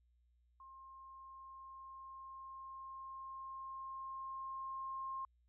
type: tone with level ramp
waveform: sine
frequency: 1065 Hz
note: C6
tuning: 30 cents sharp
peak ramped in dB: -54 to -40 dBFS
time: 0.6-5.25 s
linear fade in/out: 2 ms
effects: added 60 Hz sine -70 dBFS peak until 5.48 s